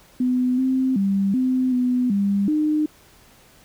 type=tone with pitch steps; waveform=sine; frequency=251.5 / 261 / 196.5 / 256.8 / 249.4 / 199.7 / 304.7 Hz; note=B3 / C4 / G3 / C4 / B3 / G3 / D#4; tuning=+32 / -4 / +4 / -32 / +17 / +32 / -36 cents; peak=-17 dBFS; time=0.2-2.86 s; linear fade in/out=5 ms; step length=380 ms; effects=pink hiss -52 dBFS RMS until 3.64 s